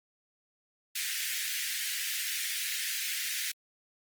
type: high-pass noise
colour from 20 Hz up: pink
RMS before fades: -34 dBFS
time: 0.95-3.52 s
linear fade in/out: 10 ms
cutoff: 1700 Hz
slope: 48 dB/octave
effects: Opus 24 kbps